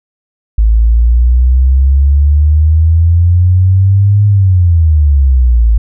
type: exponential two-way sweep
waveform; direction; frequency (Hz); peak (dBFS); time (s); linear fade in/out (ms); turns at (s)
sine; up then down; 53.5 to 103.83 to 53.5; -4; 0.58-5.78; 5; 4.26
effects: none